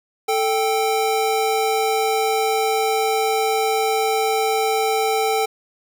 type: tone pair together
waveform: square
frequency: 440 / 784 Hz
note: A4 / G5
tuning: 0 / 0 cents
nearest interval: minor seventh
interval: 1000 cents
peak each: -21 dBFS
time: 0.28-5.46 s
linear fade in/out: 10 ms
effects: none